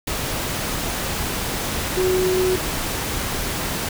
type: tone in noise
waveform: sine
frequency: 370 Hz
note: F#4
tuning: in tune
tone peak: -17 dBFS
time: 1.97-2.56 s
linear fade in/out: 5 ms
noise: pink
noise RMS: -25 dBFS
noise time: 0.07-3.89 s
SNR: +5 dB
effects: none

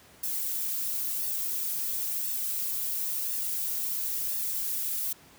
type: noise with flanger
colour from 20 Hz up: violet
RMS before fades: -31 dBFS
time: 0.23-5.13 s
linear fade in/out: 5 ms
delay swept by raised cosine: 1.1 to 3.8 ms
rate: 0.97 Hz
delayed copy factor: +0.7
effects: pink hiss -55 dBFS RMS until 5.38 s + high-pass 80 Hz 12 dB/octave

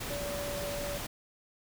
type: tone in noise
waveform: sine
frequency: 575 Hz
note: D5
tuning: 37 cents flat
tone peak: -36 dBFS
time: 0.1-0.98 s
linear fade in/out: 10 ms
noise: pink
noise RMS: -38 dBFS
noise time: 0-1.07 s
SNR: -1 dB
effects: none

